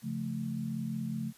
sine chord, Db augmented, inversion none, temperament equal, 138.59 / 174.61 / 220 Hz, Db3 / F3 / A3, 0 / 0 / 0 cents, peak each -38 / -39 / -35 dBFS, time 0.02-1.33 s, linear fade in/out 50 ms, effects white hiss -59 dBFS RMS until 1.37 s + resampled to 32000 Hz

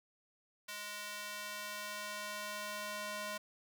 square tone with high-pass filter sweep, 207.7 Hz, G#3, in tune, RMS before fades -43 dBFS, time 0.68-3.38 s, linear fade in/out 10 ms, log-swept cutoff 1600 to 730 Hz, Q 0.73, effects none

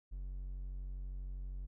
triangle tone, 46.25 Hz, F#1, in tune, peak -38 dBFS, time 0.11-1.67 s, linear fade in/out 20 ms, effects none

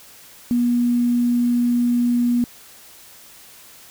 sine tone with quantisation, 241.2 Hz, B3, 41 cents flat, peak -15 dBFS, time 0.51-2.44 s, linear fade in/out 0 ms, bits 7, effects white hiss -45 dBFS RMS until 3.9 s

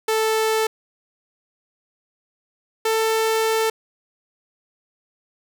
sawtooth tone pair in turn, 440 / 444.1 Hz, A4 / A4, 0 / +16 cents, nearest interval unison, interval 16 cents, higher second, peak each -14 dBFS, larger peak neither, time 0.08-0.67 / 2.85-3.7 s, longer second, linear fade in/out 5 ms, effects none

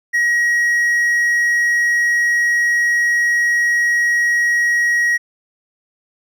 triangle tone, 1900 Hz, A#6, 33 cents sharp, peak -11 dBFS, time 0.13-5.18 s, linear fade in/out 20 ms, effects none

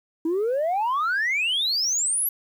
sine exponential sweep, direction up, 313.6 to 12000 Hz, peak -19 dBFS, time 0.25-2.29 s, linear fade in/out 5 ms, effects tanh soft clip ceiling -19 dBFS + 9-bit

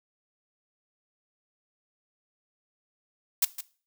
blue noise with echo, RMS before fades -22 dBFS, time 3.42-3.45 s, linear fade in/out 5 ms, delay 160 ms, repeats 1, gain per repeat -13 dB, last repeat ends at 3.61 s, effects noise-tail reverb RT60 0.4 s tail -18 dB re dry

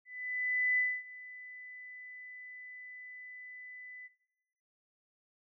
sine tone with ADSR envelope, 1999 Hz, B6, 20 cents sharp, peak -25 dBFS, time 0.05-4.09 s, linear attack 730 ms, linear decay 250 ms, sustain -20 dB, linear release 32 ms, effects noise-tail reverb RT60 1.0 s tail -20 dB re dry

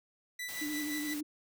sawtooth tone with tremolo, 1980 Hz, B6, 4 cents sharp, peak -33 dBFS, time 0.39-1.14 s, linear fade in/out 5 ms, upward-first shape sine, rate 5.8 Hz, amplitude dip 55%
white noise, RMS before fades -44 dBFS, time 0.48-1.21 s, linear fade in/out 10 ms
sine tone with vibrato, 298.3 Hz, D4, 27 cents sharp, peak -35 dBFS, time 0.61-1.23 s, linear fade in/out 10 ms, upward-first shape sine, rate 12 Hz, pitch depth 38 cents each way
effects none

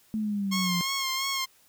sine linear sweep, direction down, 220 to 171.9 Hz, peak -26 dBFS, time 0.14-0.81 s, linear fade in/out 0 ms
10% pulse tone with vibrato, 1075 Hz, C6, 47 cents sharp, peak -19 dBFS, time 0.51-1.46 s, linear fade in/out 20 ms, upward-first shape sine, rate 2.9 Hz, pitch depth 37 cents each way
effects white hiss -61 dBFS RMS until 1.68 s

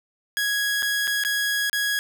sawtooth tone with dropouts, 1661.2 Hz, G#6, in tune, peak -18 dBFS, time 0.37-1.99 s, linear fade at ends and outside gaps 0 ms, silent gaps 0.823-0.829 / 1.072-1.077 / 1.237-1.249 / 1.697-1.73 s, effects none

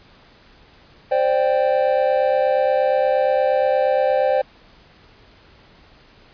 triangle chord, C suspended second, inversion none, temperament equal with one note detuned, 523.3 / 591.8 / 784 Hz, C5 / D5 / G5, 0 / +13 / 0 cents, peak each -16 / -18 / -20 dBFS, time 1.11-4.42 s, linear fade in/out 10 ms, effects pink hiss -50 dBFS RMS until 6.33 s + resampled to 11025 Hz

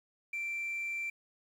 sine tone, 2349 Hz, D7, in tune, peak -32 dBFS, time 0.33-1.1 s, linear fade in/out 5 ms, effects tanh soft clip ceiling -32 dBFS + 10-bit

